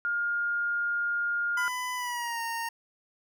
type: tone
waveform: sine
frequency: 1415 Hz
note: F6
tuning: 22 cents sharp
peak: -26 dBFS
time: 0.05-1.68 s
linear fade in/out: 0 ms
type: tone with pitch glide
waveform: 25% pulse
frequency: 1000 to 922.3 Hz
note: B5 to A#5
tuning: +21 to -19 cents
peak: -27 dBFS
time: 1.57-2.69 s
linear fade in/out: 5 ms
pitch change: -140 cents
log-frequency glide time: 1.95-2.41 s
effects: none